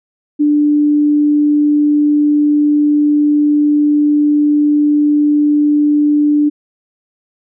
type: tone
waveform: sine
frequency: 295.5 Hz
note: D4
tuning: 11 cents sharp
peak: -8 dBFS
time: 0.39-6.5 s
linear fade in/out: 20 ms
effects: none